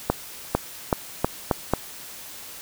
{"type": "accelerating click train", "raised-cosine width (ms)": 1, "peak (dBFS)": -4, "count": 6, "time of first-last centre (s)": [0.1, 1.736], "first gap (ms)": 450, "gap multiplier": 0.84, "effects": ["white hiss -40 dBFS RMS until 2.61 s"]}